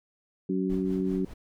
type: harmonic tone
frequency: 94 Hz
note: F#2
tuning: 28 cents sharp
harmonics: 2 / 3 / 4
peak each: -28 / -30 / -31 dBFS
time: 0.49-1.25 s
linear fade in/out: 5 ms
type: noise with tremolo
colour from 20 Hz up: brown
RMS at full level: -40 dBFS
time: 0.69-1.34 s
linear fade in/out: 10 ms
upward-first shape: triangle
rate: 5.1 Hz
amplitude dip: 80%
effects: none

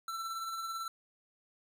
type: tone with tremolo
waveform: square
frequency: 1339 Hz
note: E6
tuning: 27 cents sharp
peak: -36 dBFS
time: 0.08-0.88 s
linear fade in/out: 2 ms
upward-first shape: sine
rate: 18 Hz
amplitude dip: 35%
effects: none

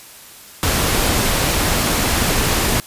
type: noise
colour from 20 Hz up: pink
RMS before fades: -17 dBFS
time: 0.63-2.8 s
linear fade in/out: 0 ms
effects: white hiss -40 dBFS RMS until 2.86 s + resampled to 32000 Hz

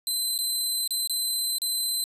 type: tone with dropouts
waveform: 20% pulse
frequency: 4059 Hz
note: B7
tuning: 47 cents sharp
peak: -19 dBFS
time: 0.07-2.04 s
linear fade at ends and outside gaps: 1 ms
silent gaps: 0.379-0.388 / 0.876-0.907 / 1.074-1.096 / 1.584-1.618 s
effects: resampled to 32000 Hz

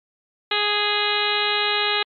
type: harmonic tone with a mistuned harmonic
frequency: 415.3 Hz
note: G#4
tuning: in tune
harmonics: 1 / 2 / 3 / 4 / 5 / 6 / 7 / 8 / 9 / 10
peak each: -28 / -28 / -28 / -28 / -28 / -28 / -28 / -28 / -28 / -28 dBFS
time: 0.51-2.03 s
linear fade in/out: 5 ms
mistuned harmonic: 10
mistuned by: -56 cents
effects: MP3 64 kbps

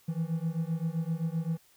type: beating tone pair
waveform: triangle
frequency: 160 / 167.7 Hz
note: D#3 / E3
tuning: +49 / +30 cents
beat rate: 7.7 Hz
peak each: -30 dBFS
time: 0.08-1.58 s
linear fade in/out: 10 ms
effects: white hiss -63 dBFS RMS until 1.76 s

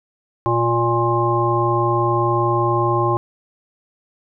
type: harmonic tone with a mistuned harmonic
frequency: 117.5 Hz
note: A#2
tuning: 14 cents sharp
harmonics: 1 / 3 / 5 / 7 / 9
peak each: -21 / -20 / -26 / -23 / -20 dBFS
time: 0.46-3.17 s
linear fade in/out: 0 ms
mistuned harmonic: 1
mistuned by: +24 cents
effects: none

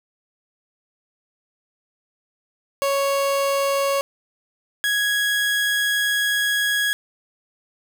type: tone pair in turn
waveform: 30% pulse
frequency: 554.4 / 1661.3 Hz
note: C#5 / G#6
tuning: 0 / 0 cents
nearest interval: octave + perfect fifth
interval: 1900 cents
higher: second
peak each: -16 dBFS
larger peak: neither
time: 2.82-4.01 / 4.84-6.93 s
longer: second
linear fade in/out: 0 ms
effects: none

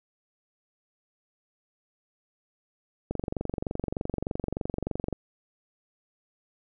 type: click train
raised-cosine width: 2 ms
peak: -16 dBFS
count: 48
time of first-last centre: 3.11-5.127 s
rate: 23.3 Hz
effects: none

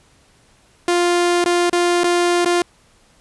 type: tone with dropouts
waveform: sawtooth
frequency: 350 Hz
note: F4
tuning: 4 cents sharp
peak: -10 dBFS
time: 0.88-2.62 s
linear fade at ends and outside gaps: 2 ms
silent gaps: 1.442-1.459 / 1.697-1.729 / 2.035-2.041 / 2.448-2.458 s
effects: pink hiss -54 dBFS RMS until 3.2 s + resampled to 24000 Hz

